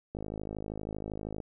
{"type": "click train", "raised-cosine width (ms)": 2, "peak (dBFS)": -24, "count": 67, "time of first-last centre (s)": [0.15, 1.402], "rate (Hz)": 52.7, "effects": []}